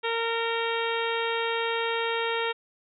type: harmonic tone with a mistuned harmonic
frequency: 459.8 Hz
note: A#4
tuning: 24 cents flat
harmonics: 1 / 2 / 3 / 4 / 5 / 6 / 7 / 8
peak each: -29 / -32 / -34 / -35 / -36 / -37 / -37 / -38 dBFS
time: 0.03-2.53 s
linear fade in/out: 20 ms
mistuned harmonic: 8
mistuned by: +19 cents
effects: none